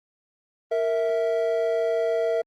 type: tone pair together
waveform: triangle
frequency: 463.3 / 655.2 Hz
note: A#4 / E5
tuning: -11 / -11 cents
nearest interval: tritone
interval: 600 cents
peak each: -22 dBFS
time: 0.71-2.42 s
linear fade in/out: 10 ms
effects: Opus 24 kbps